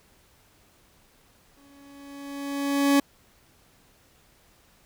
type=tone with exponential growth; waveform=40% pulse; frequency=280.6 Hz; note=C#4; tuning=21 cents sharp; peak=-15 dBFS; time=1.57-3 s; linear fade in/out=5 ms; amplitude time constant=310 ms; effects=pink hiss -60 dBFS RMS until 4.85 s